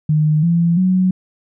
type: tone with pitch steps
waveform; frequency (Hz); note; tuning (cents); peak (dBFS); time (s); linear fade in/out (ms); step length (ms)
sine; 153.1 / 169.5 / 185.2; D#3 / E3 / F#3; -28 / +49 / +2; -11; 0.09-1.11; 5; 340
effects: none